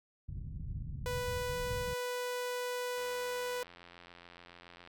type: low-pass noise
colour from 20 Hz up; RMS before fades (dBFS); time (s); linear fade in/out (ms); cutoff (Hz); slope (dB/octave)
white; -41; 0.28-1.94; 10; 140; 24
type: tone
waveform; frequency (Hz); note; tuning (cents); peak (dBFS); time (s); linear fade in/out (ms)
sawtooth; 493.9; B4; 0; -31; 1.06-3.63; 0
type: click train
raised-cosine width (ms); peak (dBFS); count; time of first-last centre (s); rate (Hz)
0.3; -36; 166; 2.98-4.874; 87.1
effects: none